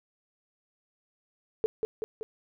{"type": "tone with echo", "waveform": "sine", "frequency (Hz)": 440, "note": "A4", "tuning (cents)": 0, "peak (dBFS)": -21, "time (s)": [1.64, 1.66], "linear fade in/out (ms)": 0, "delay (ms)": 190, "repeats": 3, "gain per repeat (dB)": -4, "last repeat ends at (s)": 2.23, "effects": []}